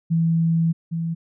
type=tone pair in turn; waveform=sine; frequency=164.9 / 165.57 Hz; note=E3 / E3; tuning=+1 / +8 cents; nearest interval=unison; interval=7 cents; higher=second; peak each=-16 / -22 dBFS; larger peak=first; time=0.1-0.73 / 0.91-1.15 s; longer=first; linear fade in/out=20 ms; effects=none